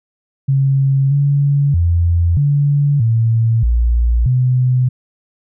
sine tone with pitch steps, 136.2 / 141.9 / 85.5 / 143.5 / 113.9 / 58.6 / 126.7 Hz, C#3 / C#3 / F2 / D3 / A#2 / A#1 / B2, -30 / +41 / -36 / -40 / -40 / +10 / +45 cents, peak -10 dBFS, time 0.48-4.89 s, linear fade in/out 10 ms, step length 630 ms, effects none

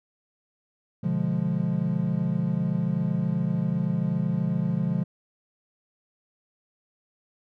triangle chord, B diminished seventh, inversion none, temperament equal with one note detuned, 124.19 / 146.83 / 174.61 / 207.7 Hz, B2 / D3 / F3 / Ab3, +10 / 0 / 0 / 0 cents, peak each -30 / -27 / -24 / -28 dBFS, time 1.03-5.04 s, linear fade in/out 10 ms, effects none

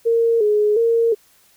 sine tone with vibrato, 440 Hz, A4, in tune, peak -13 dBFS, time 0.05-1.15 s, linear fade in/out 20 ms, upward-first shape square, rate 1.4 Hz, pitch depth 82 cents each way, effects white hiss -55 dBFS RMS until 1.56 s

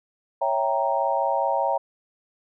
sine chord, C# diminished seventh, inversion none, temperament equal, 554.4 / 659.3 / 784 / 932.3 Hz, C#5 / E5 / G5 / Bb5, 0 / 0 / 0 / 0 cents, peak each -26 / -27 / -26 / -25 dBFS, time 0.41-1.78 s, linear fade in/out 10 ms, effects none

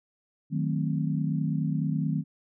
sine chord, D# diminished seventh, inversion none, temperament equal, 155.56 / 185 / 220 / 261.6 Hz, D#3 / F#3 / A3 / C4, 0 / 0 / 0 / 0 cents, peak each -27 / -32 / -33 / -33 dBFS, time 0.5-2.24 s, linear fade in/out 50 ms, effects none

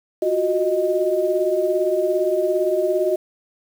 sine tone cluster, 354.8 / 372.3 / 620 Hz, F4 / F#4 / D#5, +27 / +11 / -6 cents, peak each -24 / -21 / -20 dBFS, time 0.22-3.16 s, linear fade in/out 5 ms, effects 7-bit

